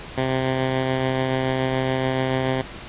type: tone with tremolo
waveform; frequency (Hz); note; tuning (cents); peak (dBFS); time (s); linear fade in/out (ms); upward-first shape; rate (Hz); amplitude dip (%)
10% pulse; 130.81; C3; 0; -11; 0.17-2.62; 10; triangle; 7; 25
effects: pink hiss -37 dBFS RMS until 2.88 s + resampled to 8000 Hz